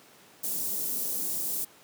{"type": "band-stop noise", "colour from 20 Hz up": "white", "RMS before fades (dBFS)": -31, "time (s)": [0.43, 1.65], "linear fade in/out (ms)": 10, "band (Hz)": [360, 8700], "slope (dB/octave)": 12, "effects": ["pink hiss -55 dBFS RMS until 1.83 s", "high-pass 200 Hz 12 dB/octave"]}